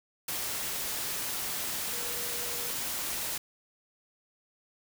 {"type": "tone in noise", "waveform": "sine", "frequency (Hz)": 480, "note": "B4", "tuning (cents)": -49, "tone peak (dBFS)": -45, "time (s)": [1.93, 2.71], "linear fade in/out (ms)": 5, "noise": "white", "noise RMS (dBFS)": -34, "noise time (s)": [0.28, 3.38], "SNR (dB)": -14, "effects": []}